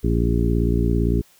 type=harmonic tone with a mistuned harmonic; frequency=57.7 Hz; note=A#1; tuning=17 cents flat; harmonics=1 / 2 / 3 / 4 / 5 / 6 / 7; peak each=-20 / -23 / -25 / -26 / -27 / -28 / -28 dBFS; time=0.03-1.22 s; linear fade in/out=20 ms; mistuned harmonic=7; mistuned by=+24 cents; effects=white hiss -55 dBFS RMS until 1.39 s